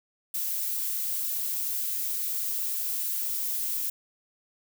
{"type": "noise", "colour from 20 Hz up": "violet", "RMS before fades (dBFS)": -30, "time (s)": [0.34, 3.9], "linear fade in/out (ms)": 5, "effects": []}